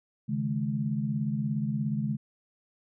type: chord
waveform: sine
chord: C# suspended second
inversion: none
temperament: equal with one note detuned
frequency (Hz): 138.59 / 155.56 / 212.3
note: C#3 / D#3 / G#3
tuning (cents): 0 / 0 / +38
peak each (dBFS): -31 / -33 / -30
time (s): 0.28-2.17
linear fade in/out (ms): 20
effects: none